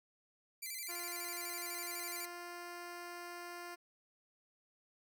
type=tone with vibrato; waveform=5% pulse; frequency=2187 Hz; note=C#7; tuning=24 cents flat; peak=-32 dBFS; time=0.62-2.26 s; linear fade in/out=10 ms; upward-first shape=square; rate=12 Hz; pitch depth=110 cents each way
type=tone; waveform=10% pulse; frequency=349.2 Hz; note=F4; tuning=in tune; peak=-37 dBFS; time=0.88-3.76 s; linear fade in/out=20 ms
effects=none